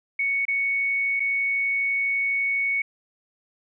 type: tone with dropouts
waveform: sine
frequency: 2222 Hz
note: C#7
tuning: 4 cents sharp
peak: -21 dBFS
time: 0.19-2.82 s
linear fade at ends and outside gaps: 5 ms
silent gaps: 0.453-0.481 / 1.197-1.202 s
effects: none